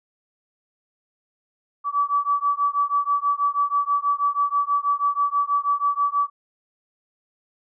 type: beating tone pair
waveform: sine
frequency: 1146 / 1152.2 Hz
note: D6 / D6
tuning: -43 / -33 cents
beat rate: 6.2 Hz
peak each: -22 dBFS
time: 1.84-6.3 s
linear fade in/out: 50 ms
effects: none